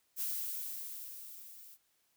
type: noise with level ramp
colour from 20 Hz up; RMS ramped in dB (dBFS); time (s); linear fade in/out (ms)
violet; -35 to -55; 0.16-1.78; 50
effects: white hiss -75 dBFS RMS until 2.16 s